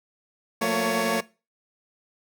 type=tone cluster; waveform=15% pulse; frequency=178.4 / 224.9 / 235.9 / 558 Hz; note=F3 / A3 / A#3 / C#5; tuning=+37 / +38 / +21 / +11 cents; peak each=-25 / -19 / -28 / -20 dBFS; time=0.61-1.21 s; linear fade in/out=10 ms; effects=noise-tail reverb RT60 0.3 s tail -20 dB re dry

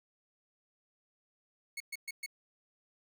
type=tone bursts; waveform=sawtooth; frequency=2200 Hz; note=C#7; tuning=14 cents flat; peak=-34 dBFS; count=4; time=1.77-2.262 s; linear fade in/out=5 ms; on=33 ms; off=120 ms; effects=none

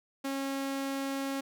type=tone; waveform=sawtooth; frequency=273 Hz; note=C#4; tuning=26 cents flat; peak=-28 dBFS; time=0.24-1.41 s; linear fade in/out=10 ms; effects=none

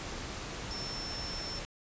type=tone in noise; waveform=sine; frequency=5370 Hz; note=E8; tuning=31 cents sharp; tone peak=-39 dBFS; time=0.71-1.59 s; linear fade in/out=0 ms; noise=pink; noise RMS=-40 dBFS; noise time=0-1.65 s; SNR=-2 dB; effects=resampled to 16000 Hz

